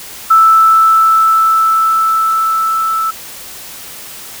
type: tone with level ramp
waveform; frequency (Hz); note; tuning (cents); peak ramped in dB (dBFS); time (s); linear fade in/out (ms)
sine; 1318.5; E6; 0; -3 to -12; 0.3-3.11; 10
effects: white hiss -30 dBFS RMS until 4.4 s